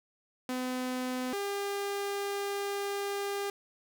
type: tone pair in turn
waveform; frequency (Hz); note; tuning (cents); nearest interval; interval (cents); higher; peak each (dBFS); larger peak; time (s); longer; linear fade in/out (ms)
sawtooth; 253.7 / 401.3; B3 / G4; +47 / +41; minor sixth; 794; second; -28; neither; 0.49-1.33 / 1.33-3.5; second; 2
effects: none